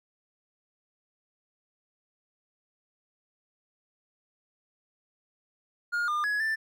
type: tone with pitch steps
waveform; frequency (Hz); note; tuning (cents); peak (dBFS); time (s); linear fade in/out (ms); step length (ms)
triangle; 1422 / 1206 / 1681 / 1771; F6 / D6 / G#6 / A6; +31 / +46 / +20 / +11; -24; 5.92-6.56; 20; 160
effects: none